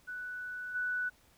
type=tone with level steps; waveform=sine; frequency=1485 Hz; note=F#6; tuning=6 cents sharp; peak=-38 / -31 dBFS; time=0.07-1.1 s; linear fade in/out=20 ms; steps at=0.74 s; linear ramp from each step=20 ms; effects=pink hiss -65 dBFS RMS until 1.37 s